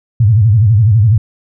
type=tone with vibrato; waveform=sine; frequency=107.9 Hz; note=A2; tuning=33 cents flat; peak=-5 dBFS; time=0.2-1.18 s; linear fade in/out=5 ms; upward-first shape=sine; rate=12 Hz; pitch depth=190 cents each way; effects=none